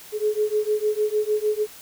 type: beating tone pair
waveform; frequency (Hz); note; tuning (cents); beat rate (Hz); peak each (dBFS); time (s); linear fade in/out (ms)
sine; 421.4 / 428; G#4 / A4; +25 / -48; 6.6; -23; 0.12-1.67; 50
effects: white hiss -44 dBFS RMS until 1.81 s